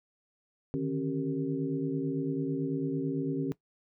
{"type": "tone cluster", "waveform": "sine", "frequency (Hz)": [147.8, 156.8, 271.5, 388.7, 460.5], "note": ["D3", "D#3", "C#4", "G4", "A#4"], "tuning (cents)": [11, 14, -36, -15, -21], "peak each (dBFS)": [-38, -36, -31, -36, -40], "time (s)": [0.74, 3.52], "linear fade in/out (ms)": 0, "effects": ["noise-tail reverb RT60 0.1 s tail -18 dB re dry"]}